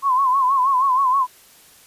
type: tone with vibrato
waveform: sine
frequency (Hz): 1055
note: C6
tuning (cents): +14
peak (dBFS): -14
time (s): 0.02-1.27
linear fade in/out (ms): 50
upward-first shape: sine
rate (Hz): 6.3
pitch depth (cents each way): 100
effects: white hiss -49 dBFS RMS until 1.86 s + resampled to 32000 Hz